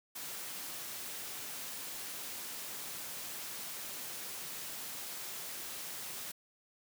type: high-pass noise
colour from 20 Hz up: white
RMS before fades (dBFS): -43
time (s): 0.15-6.32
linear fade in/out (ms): 10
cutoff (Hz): 110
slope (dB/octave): 12
effects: none